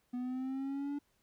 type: linear sweep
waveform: triangle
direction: up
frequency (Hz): 245.1 to 289.1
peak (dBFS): -33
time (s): 0.13-0.99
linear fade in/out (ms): 10
effects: pink hiss -75 dBFS RMS until 1.22 s